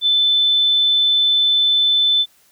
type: tone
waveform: sine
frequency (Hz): 3520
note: A7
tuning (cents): 0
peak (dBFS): -12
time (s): 0.01-2.26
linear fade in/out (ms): 50
effects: white hiss -55 dBFS RMS until 2.51 s